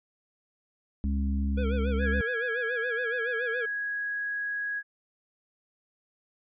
harmonic tone, 69 Hz, C#2, 7 cents flat, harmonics 1 / 3 / 4, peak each -26 / -31 / -39 dBFS, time 1.04-2.21 s, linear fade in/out 0 ms
square tone with vibrato, 475 Hz, A#4, 33 cents sharp, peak -32 dBFS, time 1.57-3.66 s, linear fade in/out 10 ms, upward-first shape sine, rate 7.1 Hz, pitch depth 110 cents each way
sine tone, 1659 Hz, G#6, 2 cents flat, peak -29 dBFS, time 1.99-4.83 s, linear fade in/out 50 ms
effects resampled to 8000 Hz

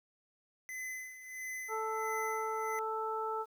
square tone with tremolo, 2029 Hz, B6, 46 cents sharp, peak -39 dBFS, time 0.69-2.79 s, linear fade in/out 0 ms, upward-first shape sine, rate 1.5 Hz, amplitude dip 70%
harmonic tone, 440 Hz, A4, in tune, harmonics 1 / 2 / 3, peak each -38 / -38 / -38 dBFS, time 1.68-3.46 s, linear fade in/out 50 ms
effects 11-bit

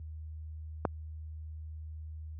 click, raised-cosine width 1 ms, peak -13 dBFS, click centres 0.852 s, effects added 78 Hz sine -37 dBFS peak until 2.39 s + high-pass 80 Hz 12 dB/octave

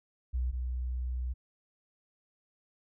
sine tone pair in turn, 62.3 / 62.3 Hz, B1 / B1, +16 / +16 cents, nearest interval unison, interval 0 cents, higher neither, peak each -28 / -31 dBFS, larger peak first, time 0.33-0.52 / 0.52-1.34 s, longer second, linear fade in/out 20 ms, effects none

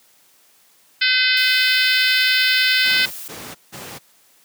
harmonic tone, 510 Hz, C5, 44 cents flat, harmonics 3 / 4 / 5 / 6 / 7 / 8 / 9 / 10, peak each -20 / -21 / -22 / -23 / -23 / -24 / -25 / -25 dBFS, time 1.01-3.06 s, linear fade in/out 10 ms
blue noise, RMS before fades -33 dBFS, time 1.37-3.28 s, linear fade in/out 0 ms
pink noise bursts, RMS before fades -33 dBFS, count 3, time 2.84-3.99 s, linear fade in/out 20 ms, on 270 ms, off 170 ms
effects white hiss -55 dBFS RMS until 4.44 s + high-pass 150 Hz 12 dB/octave

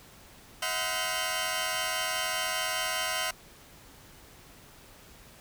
15% pulse tone cluster, 639 / 730 / 1025 / 1540 / 2790 Hz, D#5 / F#5 / C6 / G6 / F7, +46 / -24 / -36 / -31 / -2 cents, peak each -29 dBFS, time 0.62-3.31 s, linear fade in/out 5 ms, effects pink hiss -53 dBFS RMS until 5.4 s

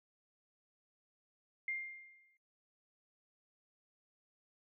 sine tone with exponential decay, 2111 Hz, C7, 15 cents sharp, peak -34 dBFS, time 1.68-2.37 s, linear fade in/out 2 ms, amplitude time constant 150 ms, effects noise-tail reverb RT60 0.4 s tail -24 dB re dry

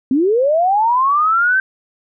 sine linear sweep, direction up, 246.9 to 1565 Hz, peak -11 dBFS, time 0.11-1.6 s, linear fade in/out 2 ms, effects none

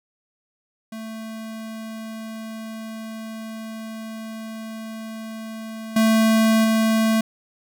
square tone with level steps, 221.7 Hz, A3, 13 cents sharp, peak -32 / -15 / -17 dBFS, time 0.92-7.21 s, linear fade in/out 5 ms, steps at 5.96 / 6.64 s, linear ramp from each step 5 ms, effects none

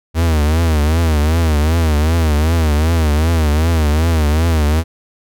45% pulse tone with vibrato, 78.7 Hz, D#2, 20 cents sharp, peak -11 dBFS, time 0.14-4.84 s, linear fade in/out 50 ms, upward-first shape triangle, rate 2.6 Hz, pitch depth 140 cents each way, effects none

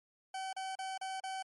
40% pulse tone bursts, 763 Hz, G5, 47 cents flat, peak -37 dBFS, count 5, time 0.34-1.426 s, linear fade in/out 5 ms, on 190 ms, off 34 ms, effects MP3 48 kbps

